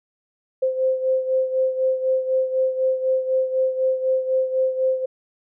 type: beating tone pair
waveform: sine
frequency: 520 / 524 Hz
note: C5 / C5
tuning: -11 / +2 cents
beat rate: 4 Hz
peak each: -19 / -25 dBFS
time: 0.62-5.06 s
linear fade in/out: 10 ms
effects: none